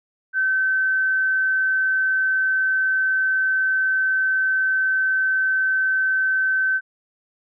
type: tone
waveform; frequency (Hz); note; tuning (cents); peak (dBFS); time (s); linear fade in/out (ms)
sine; 1536; G6; -36; -17; 0.33-6.81; 50
effects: none